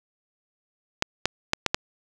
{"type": "clicks", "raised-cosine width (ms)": 0.2, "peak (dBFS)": -3, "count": 5, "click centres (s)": [1.024, 1.256, 1.534, 1.663, 1.745], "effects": []}